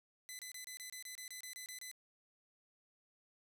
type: tone bursts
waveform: 10% pulse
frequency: 2013 Hz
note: B6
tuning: 33 cents sharp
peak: -37 dBFS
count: 13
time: 0.29-1.914 s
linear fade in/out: 0 ms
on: 100 ms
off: 27 ms
effects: none